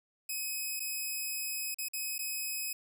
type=tone with dropouts; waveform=5% pulse; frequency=2540 Hz; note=D#7; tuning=35 cents sharp; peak=-25 dBFS; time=0.29-2.73 s; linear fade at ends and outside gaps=5 ms; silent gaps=0.796-0.802 / 1.745-1.785 / 1.885-1.934 / 2.182-2.19 s; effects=none